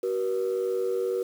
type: tone pair together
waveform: sine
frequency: 378.3 / 480.1 Hz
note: F#4 / B4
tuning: +38 / -49 cents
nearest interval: major third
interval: 413 cents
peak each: -26 dBFS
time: 0.03-1.23 s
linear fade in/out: 5 ms
effects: tanh soft clip ceiling -20 dBFS + 8-bit